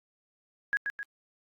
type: tone with echo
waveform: sine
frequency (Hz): 1658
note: G#6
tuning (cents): -3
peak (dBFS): -24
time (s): 0.73-0.77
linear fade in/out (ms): 0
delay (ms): 130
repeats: 2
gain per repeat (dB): -5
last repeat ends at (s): 1.03
effects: AAC 48 kbps